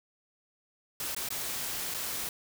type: noise with dropouts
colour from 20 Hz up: white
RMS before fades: -35 dBFS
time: 1-2.29 s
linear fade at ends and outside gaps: 2 ms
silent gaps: 1.148-1.164 / 1.288-1.304 / 1.941-1.945 s
effects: none